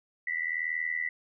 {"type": "tone with amplitude modulation", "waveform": "sine", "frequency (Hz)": 1975.5, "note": "B6", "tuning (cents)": 0, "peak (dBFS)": -25, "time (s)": [0.27, 1.09], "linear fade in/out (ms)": 5, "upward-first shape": "sine", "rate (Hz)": 81, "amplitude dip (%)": 85, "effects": []}